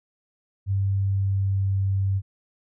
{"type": "tone with pitch glide", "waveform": "sine", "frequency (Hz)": [98, 97.21], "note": ["G2", "G2"], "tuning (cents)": [0, -14], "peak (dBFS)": -20, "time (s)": [0.66, 2.22], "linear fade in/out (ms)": 50, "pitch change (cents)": -14, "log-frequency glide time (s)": [0.97, 1.8], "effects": []}